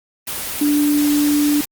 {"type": "tone in noise", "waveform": "sine", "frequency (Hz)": 293.2, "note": "D4", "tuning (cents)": -3, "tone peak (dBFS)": -13, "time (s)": [0.61, 1.61], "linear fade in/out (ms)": 5, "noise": "white", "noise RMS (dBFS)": -25, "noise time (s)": [0.27, 1.65], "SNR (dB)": 9, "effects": ["Opus 24 kbps"]}